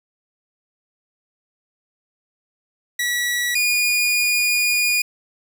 sawtooth tone pair in turn, 1938 / 2442 Hz, B6 / D#7, -33 / -33 cents, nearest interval major third, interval 400 cents, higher second, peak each -16 / -13 dBFS, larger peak second, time 2.99-3.55 / 3.55-5.02 s, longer second, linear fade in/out 5 ms, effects none

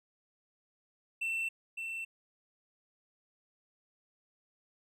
triangle tone with echo, 2686 Hz, E7, 32 cents sharp, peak -30 dBFS, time 1.21-1.49 s, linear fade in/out 10 ms, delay 560 ms, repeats 1, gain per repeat -5 dB, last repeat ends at 2.05 s, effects none

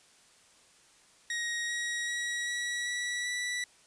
sawtooth tone with pitch steps, 1883 / 1898.3 / 1913.7 / 1929.2 / 1944.9 / 1960.7 Hz, A#6 / A#6 / A#6 / B6 / B6 / B6, +17 / +31 / +45 / -41 / -27 / -13 cents, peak -28 dBFS, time 1.3-3.64 s, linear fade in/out 2 ms, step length 390 ms, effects white hiss -61 dBFS RMS until 3.86 s + resampled to 22050 Hz

